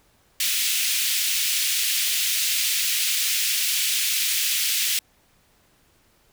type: high-pass noise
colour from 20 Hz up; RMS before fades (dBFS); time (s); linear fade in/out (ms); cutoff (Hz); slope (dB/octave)
pink; -23; 0.4-4.99; 2; 2400; 24
effects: pink hiss -61 dBFS RMS until 6.32 s